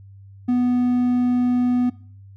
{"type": "tone", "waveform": "triangle", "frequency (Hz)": 246.9, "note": "B3", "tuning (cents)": 0, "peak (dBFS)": -14, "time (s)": [0.48, 1.9], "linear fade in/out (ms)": 10, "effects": ["noise-tail reverb RT60 0.5 s tail -20 dB re dry", "added 98 Hz sine -41 dBFS peak until 2.36 s"]}